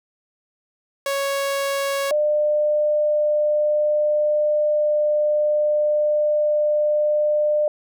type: tone pair in turn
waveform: sawtooth / sine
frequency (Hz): 554.4 / 599.9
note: C#5 / D5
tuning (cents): 0 / +37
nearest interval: minor second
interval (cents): 137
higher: second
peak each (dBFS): -17 / -16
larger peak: second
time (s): 1.06-2.11 / 2.11-7.68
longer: second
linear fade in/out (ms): 2
effects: none